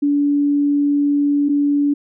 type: tone pair in turn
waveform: sine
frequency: 287.6 / 287.6 Hz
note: D4 / D4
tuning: -36 / -36 cents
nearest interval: unison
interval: 0 cents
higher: neither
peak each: -13 dBFS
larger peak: neither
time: 0.02-1.49 / 1.49-1.94 s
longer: first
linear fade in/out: 10 ms
effects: none